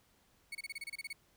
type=tone bursts; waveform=35% pulse; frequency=2217 Hz; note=C#7; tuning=in tune; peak=-38 dBFS; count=11; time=0.52-1.13 s; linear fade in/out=5 ms; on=30 ms; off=28 ms; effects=pink hiss -70 dBFS RMS until 1.36 s